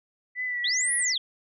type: tone with vibrato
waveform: sine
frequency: 1975.5 Hz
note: B6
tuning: in tune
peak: -27 dBFS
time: 0.35-1.16 s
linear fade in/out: 50 ms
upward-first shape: triangle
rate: 2.9 Hz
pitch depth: 37 cents each way
type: linear two-way sweep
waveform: sine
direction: up then down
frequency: 3130 to 10548 to 3130 Hz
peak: -24 dBFS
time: 0.64-1.18 s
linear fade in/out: 5 ms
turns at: 0.95 s
effects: none